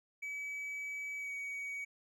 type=tone with pitch glide; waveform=triangle; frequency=2285 to 2257 Hz; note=D7 to C#7; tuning=-48 to +31 cents; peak=-37 dBFS; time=0.22-1.85 s; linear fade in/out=10 ms; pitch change=-21 cents; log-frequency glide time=1.17-1.31 s; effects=none